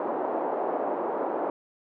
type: band-pass noise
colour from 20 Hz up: white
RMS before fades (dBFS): -29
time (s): 0-1.5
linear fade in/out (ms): 2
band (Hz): 300 to 850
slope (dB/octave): 24
effects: none